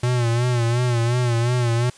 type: tone with vibrato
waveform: square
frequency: 120.3 Hz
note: B2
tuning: 45 cents flat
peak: -18 dBFS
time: 0.03-1.9 s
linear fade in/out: 5 ms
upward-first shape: sine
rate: 2.8 Hz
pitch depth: 68 cents each way
effects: white hiss -48 dBFS RMS until 1.97 s + resampled to 22050 Hz